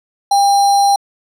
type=tone with sample-and-hold; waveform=sine; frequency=800 Hz; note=G5; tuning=35 cents sharp; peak=-8 dBFS; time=0.31-0.96 s; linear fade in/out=5 ms; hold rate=4900 Hz; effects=low-pass 11000 Hz 12 dB/octave